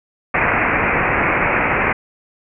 white low-pass noise, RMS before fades -17 dBFS, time 0.34-1.93 s, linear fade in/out 5 ms, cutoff 2500 Hz, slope 96 dB/octave, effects none

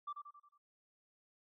sine tone with echo, 1170 Hz, D6, 7 cents flat, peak -38 dBFS, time 0.07-0.13 s, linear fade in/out 10 ms, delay 90 ms, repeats 5, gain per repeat -6 dB, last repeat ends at 0.58 s, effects noise-tail reverb RT60 0.2 s tail -24 dB re dry + tanh soft clip ceiling -37 dBFS

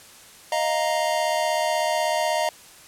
square chord, Eb suspended second, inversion none, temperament equal, 622.3 / 698.5 / 932.3 Hz, Eb5 / F5 / Bb5, 0 / 0 / 0 cents, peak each -25 / -27 / -27 dBFS, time 0.52-2.49 s, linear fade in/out 2 ms, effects white hiss -47 dBFS RMS until 2.87 s + low-pass 11000 Hz 12 dB/octave

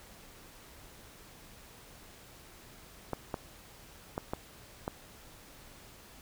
clicks, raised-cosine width 1 ms, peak -19 dBFS, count 5, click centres 3.133 / 3.342 / 4.179 / 4.335 / 4.879 s, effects pink hiss -54 dBFS RMS until 6.21 s

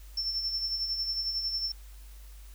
sine tone with tremolo, 5380 Hz, E8, 34 cents sharp, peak -27 dBFS, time 0.17-1.72 s, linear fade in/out 5 ms, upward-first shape sine, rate 11 Hz, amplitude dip 50%, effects added 50 Hz sine -45 dBFS peak until 2.54 s + white hiss -58 dBFS RMS until 2.54 s

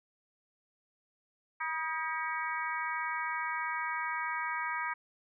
harmonic tone with a mistuned harmonic, 320.5 Hz, E4, 49 cents flat, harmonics 3 / 4 / 5 / 6 / 7, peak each -37 / -38 / -39 / -40 / -40 dBFS, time 1.6-4.94 s, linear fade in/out 10 ms, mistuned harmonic 4, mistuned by -48 cents, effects none

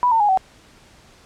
sine tone with pitch steps, 985 / 903.2 / 828.3 / 759.5 Hz, B5 / A5 / G#5 / F#5, -5 / +45 / -5 / +45 cents, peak -13 dBFS, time 0.03-0.374 s, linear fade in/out 0 ms, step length 86 ms, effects pink hiss -50 dBFS RMS until 1.25 s + low-pass 8000 Hz 12 dB/octave

